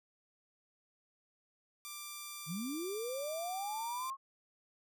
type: tone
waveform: 5% pulse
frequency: 1180 Hz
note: D6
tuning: 8 cents sharp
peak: -32 dBFS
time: 1.85-4.1 s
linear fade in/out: 0 ms
type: linear sweep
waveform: sine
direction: up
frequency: 142.4 to 1100 Hz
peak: -37 dBFS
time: 2.46-4.17 s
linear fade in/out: 50 ms
effects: none